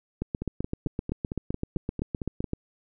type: two click trains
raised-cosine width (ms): 3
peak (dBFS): -18 / -15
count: 10 / 19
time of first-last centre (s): 0.42-2.442 / 0.22-2.534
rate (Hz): 4.45 / 7.78
effects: none